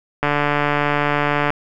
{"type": "click train", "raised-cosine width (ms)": 0.5, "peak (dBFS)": -3, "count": 187, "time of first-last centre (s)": [0.23, 1.504], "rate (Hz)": 146, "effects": []}